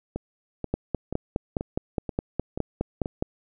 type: two click trains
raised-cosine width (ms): 2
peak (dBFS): -11 / -16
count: 13 / 7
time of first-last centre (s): 0.74-3.224 / 0.16-3.059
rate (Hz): 4.83 / 2.07
effects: none